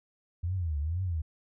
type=tone with vibrato; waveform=sine; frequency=82.41 Hz; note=E2; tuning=in tune; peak=-28 dBFS; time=0.43-1.22 s; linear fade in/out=10 ms; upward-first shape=triangle; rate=2.1 Hz; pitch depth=270 cents each way; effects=none